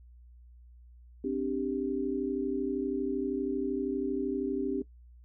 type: chord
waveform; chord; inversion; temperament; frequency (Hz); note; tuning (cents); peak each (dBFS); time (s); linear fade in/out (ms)
sine; C suspended second; none; just; 261.6 / 294.3 / 392.4; C4 / D4 / G4; 0 / +4 / +2; -33; 1.24-4.82; 5
effects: noise-tail reverb RT60 0.1 s tail -18 dB re dry + added 60 Hz sine -51 dBFS peak until 5.24 s